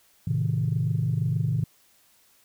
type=chord; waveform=sine; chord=A diminished; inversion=none; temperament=just; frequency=110 / 132 / 158.4 Hz; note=A2 / C3 / Eb3; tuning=0 / +16 / +31 cents; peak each=-26 dBFS; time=0.27-1.64 s; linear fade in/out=5 ms; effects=tanh soft clip ceiling -15 dBFS + white hiss -61 dBFS RMS until 2.44 s